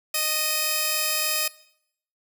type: tone pair together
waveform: 5% pulse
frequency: 619.9 / 2523 Hz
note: D#5 / D#7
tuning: -7 / +23 cents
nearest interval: 2 octaves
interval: 2430 cents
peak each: -16 / -15 dBFS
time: 0.14-1.48 s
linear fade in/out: 5 ms
effects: noise-tail reverb RT60 0.7 s tail -20 dB re dry

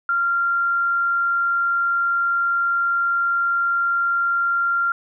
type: tone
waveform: sine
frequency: 1385 Hz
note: F6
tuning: 15 cents flat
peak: -17 dBFS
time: 0.09-4.92 s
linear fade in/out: 2 ms
effects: none

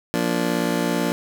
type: chord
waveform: 25% pulse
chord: Bb major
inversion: second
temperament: just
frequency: 174.81 / 233.1 / 291.4 Hz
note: F3 / Bb3 / D4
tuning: +2 / 0 / -13 cents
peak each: -21 dBFS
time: 0.14-1.12 s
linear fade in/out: 0 ms
effects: none

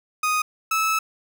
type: tone pair in turn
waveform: 30% pulse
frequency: 1244.5 / 1303.7 Hz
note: D#6 / E6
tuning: 0 / -20 cents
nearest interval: minor second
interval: 80 cents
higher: second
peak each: -17 dBFS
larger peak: neither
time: 0.23-0.42 / 0.71-0.99 s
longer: second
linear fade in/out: 5 ms
effects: none

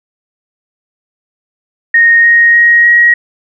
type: tone with pitch steps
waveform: sine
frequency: 1857 / 1869.9 / 1882.9 / 1896 Hz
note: A#6 / A#6 / A#6 / A#6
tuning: -7 / +5 / +17 / +29 cents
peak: -3 dBFS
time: 1.94-3.14 s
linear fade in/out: 5 ms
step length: 300 ms
effects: none

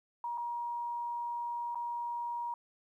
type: tone with dropouts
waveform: sine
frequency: 950 Hz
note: A#5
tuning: 33 cents sharp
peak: -34 dBFS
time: 0.24-2.54 s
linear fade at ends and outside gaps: 2 ms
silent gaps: 0.376-0.38 / 1.747-1.755 s
effects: 12-bit

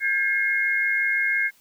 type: tone cluster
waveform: sine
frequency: 1604 / 1710 / 2149 Hz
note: G6 / A6 / C7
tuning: +39 / -50 / +46 cents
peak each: -24 / -30 / -22 dBFS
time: 0-1.51 s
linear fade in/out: 50 ms
effects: white hiss -58 dBFS RMS until 1.6 s

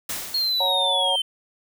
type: noise with exponential decay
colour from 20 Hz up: white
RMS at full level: -27 dBFS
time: 0.09-1.01 s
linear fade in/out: 5 ms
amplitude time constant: 200 ms
type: linear sweep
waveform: triangle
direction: down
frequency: 4289 to 3060 Hz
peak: -19 dBFS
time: 0.34-1.22 s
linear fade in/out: 5 ms
type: harmonic tone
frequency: 185 Hz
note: F#3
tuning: in tune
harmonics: 3 / 4 / 5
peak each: -27 / -27 / -27 dBFS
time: 0.6-1.16 s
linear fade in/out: 5 ms
effects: none

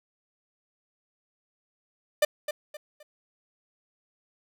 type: tone with echo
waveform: 45% pulse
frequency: 597 Hz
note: D5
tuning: 28 cents sharp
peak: -18 dBFS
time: 2.22-2.25 s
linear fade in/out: 5 ms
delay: 260 ms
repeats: 3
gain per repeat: -10 dB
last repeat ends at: 3.03 s
effects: none

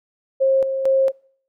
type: tone with tremolo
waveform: sine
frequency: 535 Hz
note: C5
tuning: 38 cents sharp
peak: -13 dBFS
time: 0.4-1.12 s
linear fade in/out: 20 ms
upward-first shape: square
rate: 2.2 Hz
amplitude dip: 55%
effects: noise-tail reverb RT60 0.6 s tail -26 dB re dry

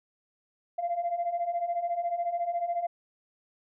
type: beating tone pair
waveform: sine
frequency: 681 / 695 Hz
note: F5 / F5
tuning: -44 / -9 cents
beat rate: 14 Hz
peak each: -32 / -28 dBFS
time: 0.78-2.87 s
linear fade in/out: 10 ms
effects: tanh soft clip ceiling -22 dBFS

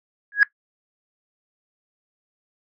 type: tone with exponential growth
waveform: sine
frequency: 1661.2 Hz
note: G#6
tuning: in tune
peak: -5 dBFS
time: 0.32-0.43 s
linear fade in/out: 1 ms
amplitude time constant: 22 ms
effects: noise-tail reverb RT60 0.1 s tail -18 dB re dry + tanh soft clip ceiling -5 dBFS

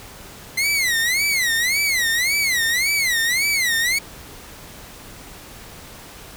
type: tone with vibrato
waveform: sawtooth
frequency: 2046 Hz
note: C7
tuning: 39 cents flat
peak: -14 dBFS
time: 0.57-3.99 s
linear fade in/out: 10 ms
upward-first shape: sine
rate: 1.8 Hz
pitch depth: 210 cents each way
effects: pink hiss -40 dBFS RMS until 6.36 s

